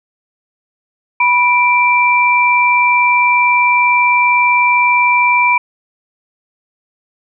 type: tone pair together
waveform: sine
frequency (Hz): 982.2 / 2349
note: B5 / D7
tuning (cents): -10 / 0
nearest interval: octave + minor third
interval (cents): 1510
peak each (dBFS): -11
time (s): 1.2-5.58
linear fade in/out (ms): 5
effects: none